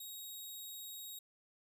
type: tone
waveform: 10% pulse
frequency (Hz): 3784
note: A#7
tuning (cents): +25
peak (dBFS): -38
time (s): 0-1.19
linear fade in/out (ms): 5
effects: none